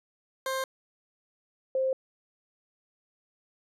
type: tone pair in turn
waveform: 20% pulse / sine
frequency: 528 / 526 Hz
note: C5 / C5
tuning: +16 / +9 cents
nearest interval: unison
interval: 7 cents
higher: first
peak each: -24 dBFS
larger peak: neither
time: 0.46-0.64 / 1.75-1.93 s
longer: neither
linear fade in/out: 2 ms
effects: resampled to 32000 Hz